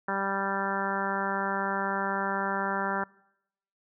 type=harmonic tone; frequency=196 Hz; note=G3; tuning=in tune; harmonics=1 / 2 / 3 / 4 / 5 / 6 / 7 / 8 / 9; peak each=-36 / -37 / -37 / -35 / -34 / -40 / -34 / -36 / -38 dBFS; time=0.08-3.04 s; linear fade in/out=5 ms; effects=noise-tail reverb RT60 0.8 s tail -24 dB re dry